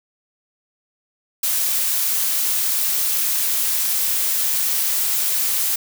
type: noise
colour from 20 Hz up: blue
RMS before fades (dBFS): -20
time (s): 1.43-5.76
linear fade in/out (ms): 5
effects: none